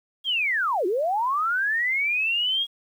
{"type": "linear two-way sweep", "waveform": "sine", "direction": "down then up", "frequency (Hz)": [3322, 337.3, 3322], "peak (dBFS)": -21, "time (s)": [0.24, 2.67], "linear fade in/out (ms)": 50, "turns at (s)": 0.86, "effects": ["9-bit"]}